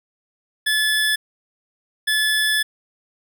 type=tone bursts at uneven times; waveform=25% pulse; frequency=1726 Hz; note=A6; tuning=34 cents flat; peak=-13 dBFS; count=2; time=0.66-1.16 / 2.07-2.63 s; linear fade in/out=10 ms; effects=none